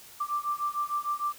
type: beating tone pair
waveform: sine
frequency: 1174.7 / 1181.3 Hz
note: D6 / D6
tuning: 0 / +10 cents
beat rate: 6.6 Hz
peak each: -31 dBFS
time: 0.2-1.33 s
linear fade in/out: 10 ms
effects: white hiss -50 dBFS RMS until 1.38 s